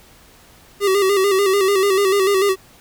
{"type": "tone with vibrato", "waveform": "square", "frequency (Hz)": 391.8, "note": "G4", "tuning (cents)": -1, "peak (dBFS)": -14, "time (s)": [0.8, 2.56], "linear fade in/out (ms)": 50, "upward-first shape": "square", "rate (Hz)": 6.8, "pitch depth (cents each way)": 56, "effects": ["pink hiss -48 dBFS RMS until 2.8 s"]}